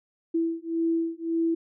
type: beating tone pair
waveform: sine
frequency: 329.6 / 331.4 Hz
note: E4 / E4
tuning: 0 / +9 cents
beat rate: 1.8 Hz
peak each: -27 dBFS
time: 0.34-1.55 s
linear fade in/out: 10 ms
effects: none